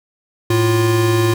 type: tone pair together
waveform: square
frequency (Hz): 109.71 / 349.2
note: A2 / F4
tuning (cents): -5 / 0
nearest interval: octave + minor sixth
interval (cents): 2005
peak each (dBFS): -16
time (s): 0.5-1.34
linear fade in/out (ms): 5
effects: none